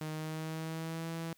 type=tone with pitch glide; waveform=sawtooth; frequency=155.56 to 164.81 Hz; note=D#3 to E3; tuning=0 to 0 cents; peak=-33 dBFS; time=0.01-1.33 s; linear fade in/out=2 ms; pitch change=+100 cents; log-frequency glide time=0.12-1.1 s; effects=white hiss -68 dBFS RMS until 1.37 s